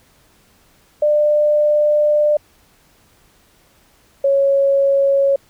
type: tone pair in turn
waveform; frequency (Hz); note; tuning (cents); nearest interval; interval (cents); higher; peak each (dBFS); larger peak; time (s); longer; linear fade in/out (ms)
sine; 597 / 552.8; D5 / C#5; +28 / -5; minor second; 133; first; -11; neither; 1.02-2.37 / 4.24-5.36; first; 5
effects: pink hiss -54 dBFS RMS until 5.49 s